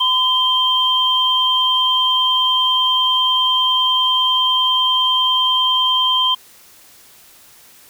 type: tone pair together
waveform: sine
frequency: 1017 / 3155 Hz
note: C6 / G7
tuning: -50 / +10 cents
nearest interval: octave + minor sixth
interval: 1960 cents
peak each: -18 / -14 dBFS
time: 0-6.35 s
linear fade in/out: 10 ms
effects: white hiss -46 dBFS RMS until 7.89 s